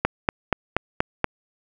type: click train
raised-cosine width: 0.5 ms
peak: -3 dBFS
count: 6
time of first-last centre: 0.05-1.243 s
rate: 4.19 Hz
effects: none